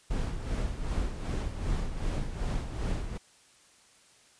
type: noise with tremolo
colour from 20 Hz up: brown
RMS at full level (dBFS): -29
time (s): 0.1-3.18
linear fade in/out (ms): 10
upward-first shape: sine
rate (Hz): 2.6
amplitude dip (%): 60
effects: white hiss -60 dBFS RMS until 4.39 s + resampled to 22050 Hz